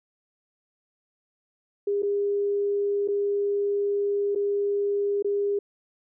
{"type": "tone with dropouts", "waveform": "sine", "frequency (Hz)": 404.9, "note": "G#4", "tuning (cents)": -44, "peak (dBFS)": -22, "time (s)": [1.87, 5.59], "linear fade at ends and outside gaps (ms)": 5, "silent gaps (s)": [[2.023, 2.03], [3.077, 3.084], [4.35, 4.357], [5.225, 5.245]], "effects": []}